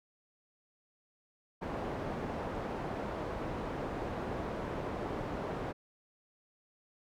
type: low-pass noise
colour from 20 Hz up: white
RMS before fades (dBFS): -38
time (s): 1.61-5.73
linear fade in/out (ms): 20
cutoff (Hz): 700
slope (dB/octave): 12
effects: none